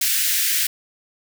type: high-pass noise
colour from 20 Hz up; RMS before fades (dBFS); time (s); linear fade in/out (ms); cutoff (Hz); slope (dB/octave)
white; -20; 0.01-0.67; 5; 1600; 48
effects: none